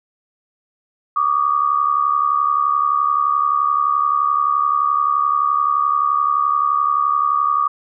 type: tone pair together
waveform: sine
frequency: 1146 / 1217.6 Hz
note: D6 / D#6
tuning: -43 / -38 cents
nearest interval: minor second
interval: 105 cents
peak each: -17 dBFS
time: 1.16-7.68 s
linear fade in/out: 5 ms
effects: none